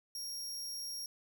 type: tone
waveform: sawtooth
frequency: 5588 Hz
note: F8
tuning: in tune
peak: -37 dBFS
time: 0.15-1.06 s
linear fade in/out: 2 ms
effects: none